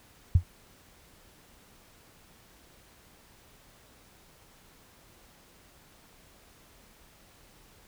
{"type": "tone with exponential decay", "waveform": "sine", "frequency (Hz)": 87.31, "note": "F2", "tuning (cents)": 0, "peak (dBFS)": -13, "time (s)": [0.35, 0.44], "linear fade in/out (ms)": 5, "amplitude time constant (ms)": 18, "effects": ["pink hiss -58 dBFS RMS until 7.87 s"]}